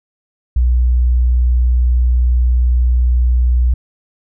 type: tone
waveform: sine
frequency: 61.2 Hz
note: B1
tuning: 15 cents flat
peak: -9 dBFS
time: 0.56-3.74 s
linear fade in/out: 5 ms
effects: none